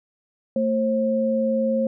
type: tone pair together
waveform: sine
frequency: 224.8 / 534.7 Hz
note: A3 / C5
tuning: +37 / +37 cents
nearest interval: octave + minor third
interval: 1500 cents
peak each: -22 / -21 dBFS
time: 0.56-1.87 s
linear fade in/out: 2 ms
effects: none